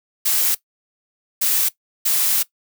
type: noise bursts at uneven times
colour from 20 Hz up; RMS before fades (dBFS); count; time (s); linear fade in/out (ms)
blue; -18; 3; 0.25-0.55 / 1.41-1.69 / 2.05-2.43; 10
effects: noise-tail reverb RT60 0.1 s tail -18 dB re dry